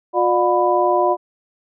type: tone cluster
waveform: sine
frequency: 358.3 / 598 / 720 / 992 Hz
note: F4 / D5 / F#5 / B5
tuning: +44 / +31 / -47 / +7 cents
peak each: -19 dBFS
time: 0.13-1.17 s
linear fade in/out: 50 ms
effects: none